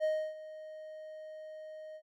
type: tone with ADSR envelope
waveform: triangle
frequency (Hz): 622.3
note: D#5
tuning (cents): 0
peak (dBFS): -25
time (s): 0-2.02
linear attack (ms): 39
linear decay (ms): 300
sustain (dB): -17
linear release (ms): 63
effects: none